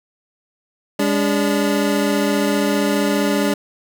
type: tone pair together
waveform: 25% pulse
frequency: 203.8 / 288.2 Hz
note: G#3 / D4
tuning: -32 / -33 cents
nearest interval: tritone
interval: 599 cents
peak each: -15 dBFS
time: 0.99-3.54 s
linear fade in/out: 5 ms
effects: none